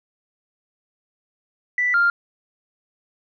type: tone pair in turn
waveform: sine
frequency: 1975.5 / 1396.9 Hz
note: B6 / F6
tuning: 0 / 0 cents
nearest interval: tritone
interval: 600 cents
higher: first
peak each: -17 / -13 dBFS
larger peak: second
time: 1.78-1.94 / 1.94-2.1 s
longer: neither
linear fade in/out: 2 ms
effects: tanh soft clip ceiling -10 dBFS